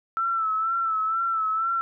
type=tone with vibrato; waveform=sine; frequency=1325 Hz; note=E6; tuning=9 cents sharp; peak=-22 dBFS; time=0.17-1.81 s; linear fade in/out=0 ms; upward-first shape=sine; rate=2.1 Hz; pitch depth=49 cents each way; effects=none